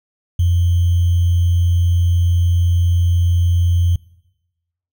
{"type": "tone with sample-and-hold", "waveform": "sine", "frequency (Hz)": 87, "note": "F2", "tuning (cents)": -6, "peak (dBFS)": -11, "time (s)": [0.39, 3.96], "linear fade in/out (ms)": 5, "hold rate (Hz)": 3150, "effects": ["noise-tail reverb RT60 1.0 s tail -23 dB re dry"]}